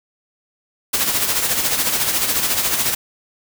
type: noise with tremolo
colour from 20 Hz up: white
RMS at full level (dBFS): -17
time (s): 0.93-2.95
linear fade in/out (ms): 10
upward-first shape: sine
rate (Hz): 14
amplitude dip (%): 50
effects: none